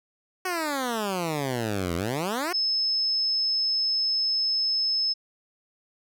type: exponential two-way sweep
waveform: 10% pulse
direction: down then up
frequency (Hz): 377.5 to 82.41 to 377.5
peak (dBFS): -18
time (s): 0.45-2.53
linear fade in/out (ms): 5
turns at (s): 1.95
type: tone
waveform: sine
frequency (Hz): 5210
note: E8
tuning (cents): -21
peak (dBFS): -22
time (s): 2.53-5.14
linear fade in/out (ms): 20
effects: none